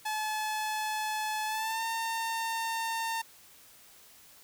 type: tone with pitch glide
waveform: sawtooth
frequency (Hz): 860 to 908.5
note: A5 to A#5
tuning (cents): -40 to -45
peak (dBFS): -27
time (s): 0.05-3.22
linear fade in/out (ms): 10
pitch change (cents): +95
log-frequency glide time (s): 1.46-1.84
effects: white hiss -56 dBFS RMS until 4.43 s